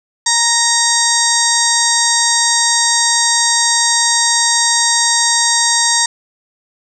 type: harmonic tone with a mistuned harmonic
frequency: 932.3 Hz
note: A#5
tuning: in tune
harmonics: 1 / 2 / 4 / 5 / 6 / 7 / 8 / 9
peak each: -19 / -19 / -19 / -19 / -19 / -19 / -19 / -19 dBFS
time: 0.26-6.06 s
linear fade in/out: 5 ms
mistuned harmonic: 6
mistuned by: +16 cents
effects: none